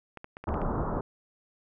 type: clicks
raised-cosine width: 0.5 ms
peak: -26 dBFS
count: 7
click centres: 0.173 / 0.244 / 0.369 / 0.44 / 0.49 / 0.542 / 0.617 s
type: low-pass noise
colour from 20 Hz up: pink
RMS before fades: -30 dBFS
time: 0.47-1.01 s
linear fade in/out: 5 ms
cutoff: 1300 Hz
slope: 48 dB/octave
effects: none